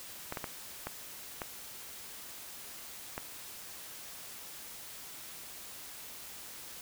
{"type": "clicks", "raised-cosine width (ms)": 0.5, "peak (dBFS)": -21, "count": 6, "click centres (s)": [0.324, 0.372, 0.442, 0.87, 1.418, 3.179], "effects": ["white hiss -47 dBFS RMS until 6.81 s"]}